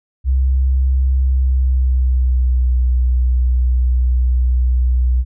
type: tone with pitch glide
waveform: sine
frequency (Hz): 65.41 to 62.13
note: C2 to B1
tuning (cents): 0 to +11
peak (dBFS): -11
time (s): 0.24-5.25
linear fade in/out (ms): 50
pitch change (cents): -89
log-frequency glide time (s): 1.17-2.77
effects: none